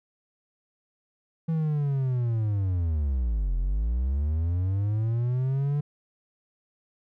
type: linear two-way sweep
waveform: triangle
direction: down then up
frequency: 164.81 to 41.7 to 147.5 Hz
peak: -21 dBFS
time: 1.48-5.81 s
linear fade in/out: 10 ms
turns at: 3.56 s
effects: none